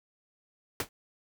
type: noise with exponential decay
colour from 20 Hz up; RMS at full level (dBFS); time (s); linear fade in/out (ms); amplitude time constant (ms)
pink; -27; 0.8-0.89; 2; 19
effects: none